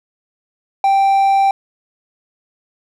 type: tone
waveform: triangle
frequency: 784 Hz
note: G5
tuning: in tune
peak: -8 dBFS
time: 0.84-1.51 s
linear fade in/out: 2 ms
effects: none